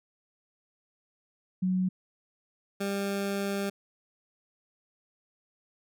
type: tone pair in turn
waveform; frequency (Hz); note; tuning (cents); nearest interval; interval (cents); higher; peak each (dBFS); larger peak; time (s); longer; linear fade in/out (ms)
sine / 20% pulse; 185 / 198.85; F#3 / G3; 0 / +25; minor second; 125; second; -24; neither; 1.62-1.89 / 2.8-3.7; second; 10
effects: none